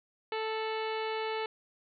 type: harmonic tone with a mistuned harmonic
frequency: 440 Hz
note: A4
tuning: in tune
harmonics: 1 / 2 / 3 / 4 / 5 / 6 / 7 / 8 / 9 / 10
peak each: -34 / -37 / -43 / -45 / -43 / -47 / -46 / -51 / -50 / -53 dBFS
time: 0.32-1.46 s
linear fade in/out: 2 ms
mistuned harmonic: 7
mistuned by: -57 cents
effects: none